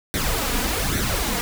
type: noise with flanger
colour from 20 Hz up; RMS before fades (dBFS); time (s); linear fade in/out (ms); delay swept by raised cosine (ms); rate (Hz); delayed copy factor
pink; -23; 0.14-1.41; 0; 0.5 to 4.2; 1.2; +0.65
effects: none